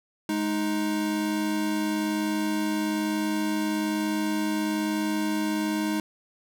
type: tone pair together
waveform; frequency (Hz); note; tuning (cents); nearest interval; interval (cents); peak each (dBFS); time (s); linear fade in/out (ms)
square; 210 / 311.1; G#3 / D#4; +19 / 0; perfect fifth; 681; -30 / -27; 0.29-6; 2
effects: none